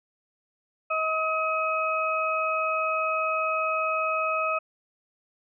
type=harmonic tone; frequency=635 Hz; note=D#5; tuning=35 cents sharp; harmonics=1 / 2 / 4; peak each=-29 / -26 / -30 dBFS; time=0.9-4.59 s; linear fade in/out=10 ms; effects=none